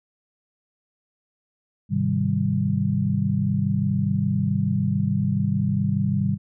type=chord; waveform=sine; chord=Ab major seventh; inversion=none; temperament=equal; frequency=103.83 / 130.81 / 155.56 / 196 Hz; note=Ab2 / C3 / Eb3 / G3; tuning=0 / 0 / 0 / 0 cents; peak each=-26 / -26 / -26 / -23 dBFS; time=1.89-6.38 s; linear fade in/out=50 ms; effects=none